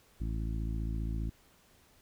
harmonic tone, 55 Hz, A1, in tune, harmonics 1 / 2 / 3 / 4 / 5 / 6, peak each -33 / -39 / -43 / -45 / -47 / -49 dBFS, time 0.2-1.3 s, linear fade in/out 10 ms, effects pink hiss -64 dBFS RMS until 2.01 s

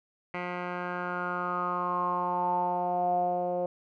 10% pulse tone with low-pass filter sweep, 178.1 Hz, F3, 34 cents sharp, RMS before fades -30 dBFS, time 0.34-3.66 s, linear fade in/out 2 ms, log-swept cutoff 2000 to 590 Hz, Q 7.8, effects none

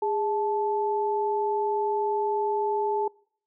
sine tone pair together, 411.4 / 871.7 Hz, G#4 / A5, -16 / -16 cents, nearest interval octave + minor second, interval 1300 cents, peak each -26 dBFS, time 0.02-3.08 s, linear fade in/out 5 ms, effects noise-tail reverb RT60 0.6 s tail -26 dB re dry

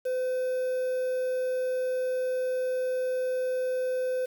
triangle tone with quantisation, 510 Hz, C5, 44 cents flat, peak -24 dBFS, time 0.05-4.26 s, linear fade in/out 10 ms, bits 8, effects none

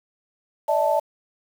sine chord, D suspended second, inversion none, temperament equal with one note detuned, 587.3 / 642.7 / 880 Hz, D5 / E5 / A5, 0 / -44 / 0 cents, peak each -22 dBFS, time 0.68-1 s, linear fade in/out 10 ms, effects 7-bit

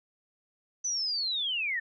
sine linear sweep, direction down, 6070 to 1760 Hz, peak -28 dBFS, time 0.84-1.8 s, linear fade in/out 10 ms, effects none

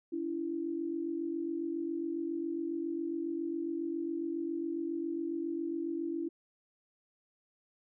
sine tone pair together, 287.9 / 335.2 Hz, D4 / E4, -34 / +29 cents, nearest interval minor third, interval 263 cents, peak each -38 / -34 dBFS, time 0.12-6.29 s, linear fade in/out 10 ms, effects none

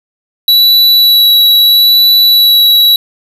square tone with vibrato, 3929 Hz, B7, 10 cents flat, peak -4 dBFS, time 0.48-2.96 s, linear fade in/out 2 ms, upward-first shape sine, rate 0.77 Hz, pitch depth 10 cents each way, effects none

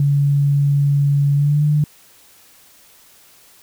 sine tone with pitch glide, 142.1 to 149.25 Hz, C#3 to D3, +43 to +28 cents, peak -12 dBFS, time 0-1.84 s, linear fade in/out 2 ms, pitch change +85 cents, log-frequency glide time 1.34-1.64 s, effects white hiss -49 dBFS RMS until 3.62 s

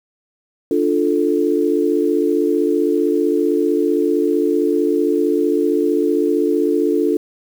sine chord, D minor, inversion none, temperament equal, 293.7 / 349.2 / 440 Hz, D4 / F4 / A4, 0 / 0 / 0 cents, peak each -18 dBFS, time 0.71-7.17 s, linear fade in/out 2 ms, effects 7-bit

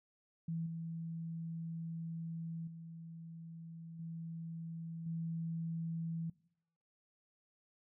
sine tone with level steps, 164.81 Hz, E3, in tune, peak -36 / -40 / -47 / -42 / -37 dBFS, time 0.48-6.3 s, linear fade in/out 5 ms, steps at 0.66 / 2.67 / 3.99 / 5.06 s, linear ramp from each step 5 ms, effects noise-tail reverb RT60 0.7 s tail -21 dB re dry

